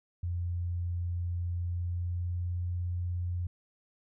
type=tone with pitch glide; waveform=sine; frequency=87.31 to 88.32 Hz; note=F2 to F2; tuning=0 to +20 cents; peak=-30 dBFS; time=0.23-3.47 s; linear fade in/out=5 ms; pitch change=+20 cents; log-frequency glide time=1.55-2.64 s; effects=none